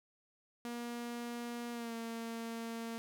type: tone with pitch glide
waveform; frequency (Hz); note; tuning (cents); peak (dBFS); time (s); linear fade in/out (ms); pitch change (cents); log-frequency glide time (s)
sawtooth; 238.1 to 229.2; A#3 to A#3; +37 to -29; -36; 0.65-2.98; 0; -66; 1.72-1.94
effects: none